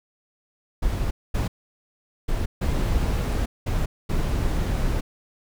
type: noise bursts at uneven times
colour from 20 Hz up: brown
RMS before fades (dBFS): -23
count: 6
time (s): 0.82-1.11 / 1.34-1.48 / 2.28-2.46 / 2.61-3.46 / 3.66-3.86 / 4.09-5.01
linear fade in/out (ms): 10
effects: none